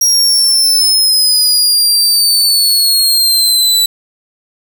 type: exponential sweep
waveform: sawtooth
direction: down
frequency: 5650 to 3951 Hz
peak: -5 dBFS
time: 0.01-3.86 s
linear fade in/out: 5 ms
effects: 7-bit